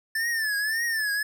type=tone with vibrato; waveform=square; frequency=1760 Hz; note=A6; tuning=in tune; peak=-25 dBFS; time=0.15-1.23 s; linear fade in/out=5 ms; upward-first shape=triangle; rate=1.8 Hz; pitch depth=130 cents each way; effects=none